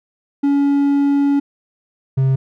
triangle tone pair in turn, 282.2 / 133.18 Hz, C#4 / C3, +31 / +31 cents, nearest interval octave + minor second, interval 1300 cents, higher first, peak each -10 dBFS, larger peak neither, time 0.43-1.4 / 2.17-2.36 s, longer first, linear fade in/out 10 ms, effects none

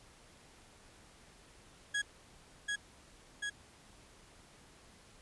35% pulse tone with echo, 1661.2 Hz, G#6, in tune, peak -30 dBFS, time 1.94-2.02 s, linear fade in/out 10 ms, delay 740 ms, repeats 2, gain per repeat -2 dB, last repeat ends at 3.5 s, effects pink hiss -60 dBFS RMS until 5.21 s + resampled to 24000 Hz

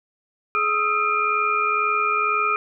sine tone cluster, 422.4 / 1258 / 1340 / 2403 Hz, G#4 / D#6 / E6 / D7, +29 / +19 / +28 / +39 cents, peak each -30 / -21 / -25 / -24 dBFS, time 0.55-2.56 s, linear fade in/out 0 ms, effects none

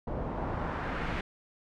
pink noise with low-pass filter sweep, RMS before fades -34 dBFS, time 0.07-1.21 s, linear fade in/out 5 ms, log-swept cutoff 670 to 2200 Hz, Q 1.3, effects none

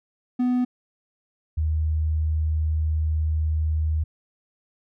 triangle / sine tone pair in turn, 248.7 / 78.06 Hz, B3 / D#2, +12 / +6 cents, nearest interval octave + minor sixth, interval 2006 cents, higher first, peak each -17 / -20 dBFS, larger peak first, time 0.39-0.65 / 1.57-4.04 s, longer second, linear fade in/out 10 ms, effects none

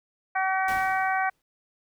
harmonic tone, 380 Hz, F#4, 46 cents sharp, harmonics 2 / 3 / 4 / 5 / 6, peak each -25 / -32 / -29 / -32 / -35 dBFS, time 0.35-1.3 s, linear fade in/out 10 ms
pink noise with exponential decay, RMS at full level -36 dBFS, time 0.68-1.42 s, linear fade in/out 2 ms, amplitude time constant 160 ms
effects none

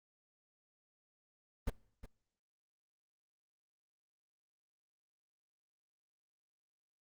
brown noise with echo, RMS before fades -33 dBFS, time 1.67-1.7 s, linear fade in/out 5 ms, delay 360 ms, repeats 1, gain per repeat -14 dB, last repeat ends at 2.06 s, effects noise-tail reverb RT60 0.7 s tail -24 dB re dry + Opus 32 kbps

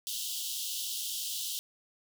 pink high-pass noise, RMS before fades -36 dBFS, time 0.07-1.59 s, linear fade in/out 0 ms, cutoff 2900 Hz, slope 96 dB/octave, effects none

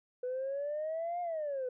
sine exponential two-way sweep, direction up then down, 493.9 to 713 to 493.9 Hz, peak -32 dBFS, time 0.23-1.69 s, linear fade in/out 5 ms, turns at 1.21 s, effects tanh soft clip ceiling -30 dBFS

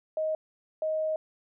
sine tone bursts at uneven times, 627 Hz, D#5, 13 cents sharp, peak -26 dBFS, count 2, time 0.17-0.35 / 0.82-1.16 s, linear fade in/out 2 ms, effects none

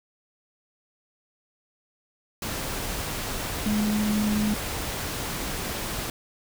sine tone in noise, 211 Hz, G#3, 28 cents sharp, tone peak -22 dBFS, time 3.66-4.54 s, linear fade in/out 2 ms, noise pink, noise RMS -31 dBFS, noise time 2.42-6.1 s, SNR +6 dB, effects none

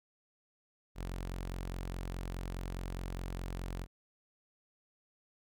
sawtooth tone, 44.82 Hz, F1, 46 cents sharp, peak -34 dBFS, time 0.95-3.87 s, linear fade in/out 50 ms, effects none

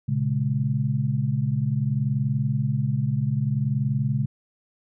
sine tone cluster, 118 / 138.6 / 209.4 Hz, A#2 / C#3 / G#3, +22 / 0 / +15 cents, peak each -26 / -23 / -29 dBFS, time 0.08-4.26 s, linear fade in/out 10 ms, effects none

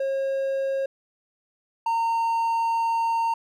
triangle tone pair in turn, 541 / 916.9 Hz, C#5 / A#5, -42 / -29 cents, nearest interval major sixth, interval 913 cents, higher second, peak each -21 / -19 dBFS, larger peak second, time 0-0.86 / 1.86-3.34 s, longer second, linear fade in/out 5 ms, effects none

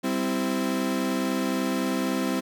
35% pulse chord, C major, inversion second, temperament equal with one note detuned, 196 / 259.7 / 329.6 Hz, G3 / C4 / E4, 0 / -13 / 0 cents, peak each -28 / -25 / -29 dBFS, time 0.03-2.41 s, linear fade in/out 20 ms, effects none

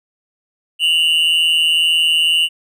triangle tone pair together, 2794 / 2956 Hz, F7 / F#7, 0 / -2 cents, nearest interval minor second, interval 98 cents, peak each -13 dBFS, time 0.79-2.49 s, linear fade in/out 50 ms, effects none

